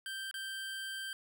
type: tone with dropouts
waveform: 25% pulse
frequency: 1568 Hz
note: G6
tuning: in tune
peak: -35 dBFS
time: 0.06-1.13 s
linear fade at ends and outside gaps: 1 ms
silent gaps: 0.312-0.341 s
effects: none

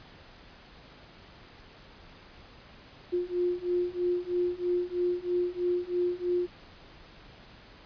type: beating tone pair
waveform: sine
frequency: 353.3 / 356.4 Hz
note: F4 / F4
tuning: +20 / +35 cents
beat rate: 3.1 Hz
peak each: -30 / -29 dBFS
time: 3.12-6.47 s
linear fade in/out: 20 ms
effects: pink hiss -52 dBFS RMS until 7.85 s + resampled to 11025 Hz

